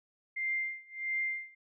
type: tone with tremolo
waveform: sine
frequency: 2098 Hz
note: C7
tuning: 4 cents sharp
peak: -29 dBFS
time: 0.36-1.55 s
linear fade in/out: 10 ms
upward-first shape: sine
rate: 1.5 Hz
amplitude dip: 95%
effects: none